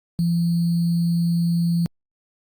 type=tone with sample-and-hold; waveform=sine; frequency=170 Hz; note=F3; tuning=46 cents flat; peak=-17 dBFS; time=0.19-1.86 s; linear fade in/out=0 ms; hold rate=4410 Hz; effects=Opus 48 kbps